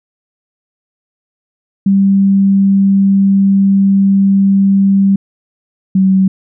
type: tone pair in turn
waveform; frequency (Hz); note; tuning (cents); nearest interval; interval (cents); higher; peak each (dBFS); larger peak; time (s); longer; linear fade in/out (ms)
sine; 196 / 190.53; G3 / G3; 0 / -49; unison; 49; first; -6; neither; 1.86-5.16 / 5.95-6.28; first; 5
effects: none